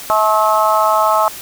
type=harmonic tone; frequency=215.5 Hz; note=A3; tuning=36 cents flat; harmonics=3 / 4 / 5 / 6; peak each=-16 / -16 / -16 / -16 dBFS; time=0.1-1.28 s; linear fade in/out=0 ms; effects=white hiss -31 dBFS RMS until 1.41 s